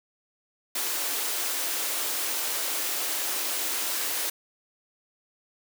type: high-pass noise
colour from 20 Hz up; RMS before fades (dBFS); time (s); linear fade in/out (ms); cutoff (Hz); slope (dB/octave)
white; -29; 0.75-4.3; 5; 270; 48
effects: none